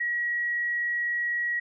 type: tone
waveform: sine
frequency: 1912 Hz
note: A#6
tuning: 43 cents sharp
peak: -25 dBFS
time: 0-1.6 s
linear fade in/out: 10 ms
effects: none